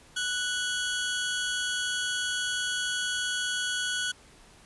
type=tone pair together; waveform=sawtooth; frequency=1481 / 3325 Hz; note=F#6 / G#7; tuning=+1 / +1 cents; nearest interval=octave + major second; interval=1400 cents; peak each=-26 / -29 dBFS; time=0.16-4.12 s; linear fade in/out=10 ms; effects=pink hiss -55 dBFS RMS until 4.65 s + resampled to 24000 Hz